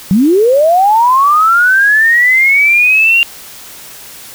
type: linear sweep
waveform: sine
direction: up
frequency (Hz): 174.61 to 2794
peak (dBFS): -5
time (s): 0.11-3.23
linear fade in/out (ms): 0
effects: white hiss -32 dBFS RMS until 4.34 s